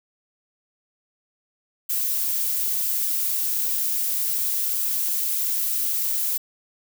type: noise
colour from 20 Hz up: violet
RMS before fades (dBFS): -24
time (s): 1.89-6.38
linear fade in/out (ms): 10
effects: none